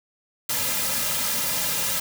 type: noise with comb filter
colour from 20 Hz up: white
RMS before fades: -25 dBFS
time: 0.49-2 s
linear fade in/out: 5 ms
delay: 2.7 ms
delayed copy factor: -0.8
effects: none